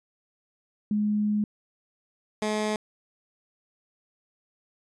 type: tone pair in turn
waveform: sine / 15% pulse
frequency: 209.6 / 213.3 Hz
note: G#3 / G#3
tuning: +16 / +46 cents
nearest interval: unison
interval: 30 cents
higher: second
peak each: -22 / -19 dBFS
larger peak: second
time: 0.91-1.44 / 2.42-2.76 s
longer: first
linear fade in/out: 2 ms
effects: resampled to 22050 Hz